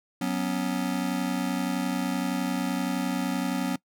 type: chord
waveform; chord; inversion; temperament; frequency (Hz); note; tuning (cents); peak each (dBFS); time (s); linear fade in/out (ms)
square; F# suspended fourth; none; just; 185 / 246.7 / 277.5; F#3 / B3 / C#4; 0 / -2 / +2; -31; 0.21-3.76; 5
effects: noise-tail reverb RT60 0.1 s tail -22 dB re dry